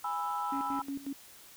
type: chord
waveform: sine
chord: E major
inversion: first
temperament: just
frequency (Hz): 824.1 / 988.9 / 1318.5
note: G#5 / B5 / E6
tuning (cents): -14 / +2 / 0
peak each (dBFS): -35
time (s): 0.04-0.82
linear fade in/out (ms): 5
type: tone with tremolo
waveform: sine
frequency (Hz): 277.2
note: C#4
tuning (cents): 0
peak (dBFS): -33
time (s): 0.52-1.13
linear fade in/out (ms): 5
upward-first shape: square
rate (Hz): 5.5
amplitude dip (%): 80
effects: tanh soft clip ceiling -24 dBFS + white hiss -54 dBFS RMS until 1.56 s